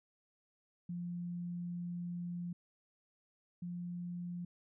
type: tone pair in turn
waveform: sine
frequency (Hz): 174.61 / 175.43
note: F3 / F3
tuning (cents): 0 / +8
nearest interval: unison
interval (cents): 8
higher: second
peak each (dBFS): -38 / -39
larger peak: first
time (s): 0.89-2.53 / 3.62-4.45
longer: first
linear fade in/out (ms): 5
effects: none

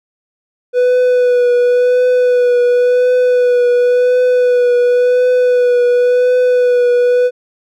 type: tone with vibrato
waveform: triangle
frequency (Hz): 493.9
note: B4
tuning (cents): 0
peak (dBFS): -6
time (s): 0.73-7.31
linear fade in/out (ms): 50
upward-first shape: triangle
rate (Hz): 0.93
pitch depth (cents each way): 26
effects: none

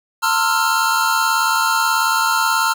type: chord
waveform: square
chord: F major seventh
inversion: first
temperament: equal with one note detuned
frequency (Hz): 901.1 / 1046.5 / 1318.5 / 1396.9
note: A5 / C6 / E6 / F6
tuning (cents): +41 / 0 / 0 / 0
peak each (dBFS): -21 / -24 / -22 / -19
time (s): 0.22-2.74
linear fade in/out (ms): 20
effects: none

